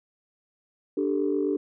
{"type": "chord", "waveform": "sine", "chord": "D suspended fourth", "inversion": "none", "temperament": "equal", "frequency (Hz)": [293.7, 392, 440], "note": ["D4", "G4", "A4"], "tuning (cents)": [0, 0, 0], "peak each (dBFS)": [-26, -26, -29], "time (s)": [0.97, 1.57], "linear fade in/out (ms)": 5, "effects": ["tanh soft clip ceiling -14 dBFS"]}